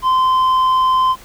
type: tone with tanh clipping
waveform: sine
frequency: 1034 Hz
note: C6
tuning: 21 cents flat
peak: -12 dBFS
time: 0.02-1.16 s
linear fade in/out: 50 ms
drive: 5 dB
effects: added 42 Hz sine -44 dBFS peak until 1.24 s + pink hiss -41 dBFS RMS until 1.24 s